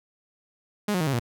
sawtooth tone with pitch steps, 207.7 / 180.81 / 157.41 / 137.03 / 119.29 Hz, G#3 / F#3 / D#3 / C#3 / A#2, 0 / -40 / +20 / -20 / +40 cents, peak -19 dBFS, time 0.88-1.195 s, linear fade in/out 5 ms, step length 63 ms, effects none

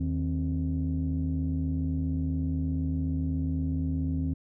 sine tone cluster, 80.3 / 157.2 / 265 Hz, E2 / D#3 / C4, -45 / +18 / +22 cents, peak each -28 / -31 / -30 dBFS, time 0-4.34 s, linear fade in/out 10 ms, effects tanh soft clip ceiling -20 dBFS

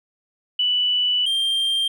sine / triangle tone pair in turn, 2968 / 3178 Hz, F#7 / G7, +5 / +23 cents, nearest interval minor second, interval 118 cents, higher second, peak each -17 dBFS, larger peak neither, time 0.59-1.26 / 1.26-1.88 s, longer first, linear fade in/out 5 ms, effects none

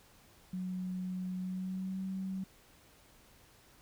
sine tone with pitch glide, 183.9 to 190.06 Hz, F#3 to F#3, -10 to +47 cents, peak -35 dBFS, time 0.53-2.44 s, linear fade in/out 5 ms, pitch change +57 cents, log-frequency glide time 1.38-2.02 s, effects pink hiss -62 dBFS RMS until 3.81 s

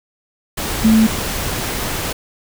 sine tone in noise, 221 Hz, A3, 8 cents sharp, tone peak -8 dBFS, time 0.84-1.07 s, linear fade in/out 10 ms, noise pink, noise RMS -22 dBFS, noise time 0.57-2.13 s, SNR +11 dB, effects none

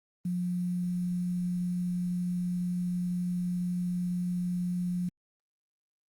sine tone with quantisation, 178 Hz, F3, 33 cents sharp, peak -28 dBFS, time 0.25-5.09 s, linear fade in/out 5 ms, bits 9, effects Opus 32 kbps

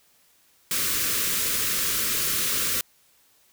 white band-stop noise, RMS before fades -25 dBFS, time 0.71-2.81 s, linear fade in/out 2 ms, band 550 to 1100 Hz, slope 48 dB/octave, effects white hiss -61 dBFS RMS until 3.52 s

